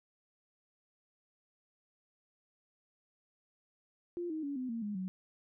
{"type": "tone with pitch steps", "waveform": "sine", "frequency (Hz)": [348.5, 314.1, 283.1, 255.1, 229.9, 207.2, 186.76], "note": ["F4", "D#4", "C#4", "C4", "A#3", "G#3", "F#3"], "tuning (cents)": [-4, 16, 37, -44, -24, -4, 16], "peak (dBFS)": -35, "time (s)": [4.17, 5.08], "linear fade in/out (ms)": 0, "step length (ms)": 130, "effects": []}